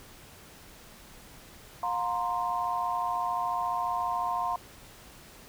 sine chord, F suspended fourth, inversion none, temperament equal with one note detuned, 713.5 / 932.3 / 1046.5 Hz, F5 / Bb5 / C6, +37 / 0 / 0 cents, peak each -32 / -32 / -31 dBFS, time 1.83-4.56 s, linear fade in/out 2 ms, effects pink hiss -51 dBFS RMS until 5.48 s

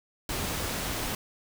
pink noise, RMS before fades -32 dBFS, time 0.29-1.15 s, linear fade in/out 2 ms, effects none

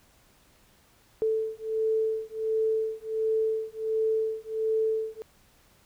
sine beating tone pair, 440 / 441.4 Hz, A4 / A4, 0 / +5 cents, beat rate 1.4 Hz, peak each -28 dBFS, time 1.22-5.22 s, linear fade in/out 0 ms, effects pink hiss -61 dBFS RMS until 5.85 s

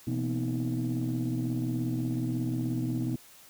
sine tone cluster, 125.7 / 167 / 234.7 / 251.3 / 317 Hz, B2 / E3 / A#3 / B3 / D#4, +31 / +23 / +12 / +30 / +32 cents, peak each -30 / -39 / -37 / -32 / -33 dBFS, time 0.07-3.16 s, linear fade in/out 5 ms, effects tanh soft clip ceiling -22 dBFS + white hiss -54 dBFS RMS until 3.49 s

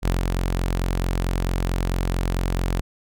sawtooth tone with ADSR envelope, 44.51 Hz, F1, 34 cents sharp, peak -14 dBFS, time 0.02-2.81 s, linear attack 41 ms, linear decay 150 ms, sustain -3 dB, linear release 5 ms, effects none

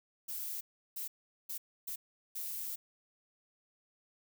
violet noise bursts at uneven times, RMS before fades -40 dBFS, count 5, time 0.28-0.61 / 0.96-1.08 / 1.49-1.58 / 1.87-1.96 / 2.35-2.76 s, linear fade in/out 10 ms, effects none

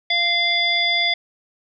harmonic tone, 692 Hz, F5, 16 cents flat, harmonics 1 / 3 / 5 / 7, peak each -27 / -20 / -20 / -26 dBFS, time 0.1-1.14 s, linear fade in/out 5 ms, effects none

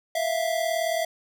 square tone pair together, 654 / 692.9 Hz, E5 / F5, -14 / -14 cents, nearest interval minor second, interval 100 cents, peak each -26 / -29 dBFS, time 0.15-1.05 s, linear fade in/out 5 ms, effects none

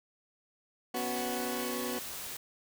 20% pulse chord, B suspended second, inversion none, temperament equal, 246.9 / 277.2 / 370 Hz, B3 / C#4 / F#4, 0 / 0 / 0 cents, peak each -31 / -37 / -33 dBFS, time 0.94-1.99 s, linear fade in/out 5 ms
white noise, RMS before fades -41 dBFS, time 0.96-2.37 s, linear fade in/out 5 ms
effects none

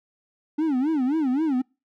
triangle tone with vibrato, 284.7 Hz, C#4, 46 cents sharp, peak -18 dBFS, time 0.58-1.62 s, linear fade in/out 10 ms, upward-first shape sine, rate 3.8 Hz, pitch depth 230 cents each way, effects noise-tail reverb RT60 0.3 s tail -26 dB re dry

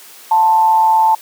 sine tone with amplitude modulation, 884 Hz, A5, 8 cents sharp, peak -6 dBFS, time 0.31-1.15 s, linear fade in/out 5 ms, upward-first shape sine, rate 167 Hz, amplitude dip 45%, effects white hiss -39 dBFS RMS until 1.21 s + high-pass 300 Hz 12 dB/octave

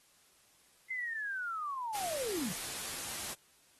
sine linear sweep, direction down, 2085 to 162.2 Hz, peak -35 dBFS, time 0.9-2.52 s, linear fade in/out 5 ms
white noise, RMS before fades -40 dBFS, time 1.94-3.34 s, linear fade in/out 10 ms
effects white hiss -66 dBFS RMS until 3.79 s + AAC 32 kbps

